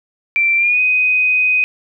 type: tone with pitch glide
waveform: sine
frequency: 2349 to 2503 Hz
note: D7 to D#7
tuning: 0 to +10 cents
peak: -11 dBFS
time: 0.36-1.64 s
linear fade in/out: 0 ms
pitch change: +110 cents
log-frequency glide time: 0.57-0.8 s
effects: none